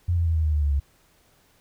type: tone with pitch steps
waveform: sine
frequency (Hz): 87.31 / 84.58 / 81.94 / 79.37 / 76.89 / 74.49 / 72.16 / 69.9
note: F2 / E2 / E2 / D#2 / D#2 / D2 / D2 / C#2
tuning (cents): 0 / +45 / -10 / +35 / -20 / +25 / -30 / +15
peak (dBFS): -19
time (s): 0.08-0.8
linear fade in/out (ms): 10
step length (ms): 90
effects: pink hiss -61 dBFS RMS until 1.6 s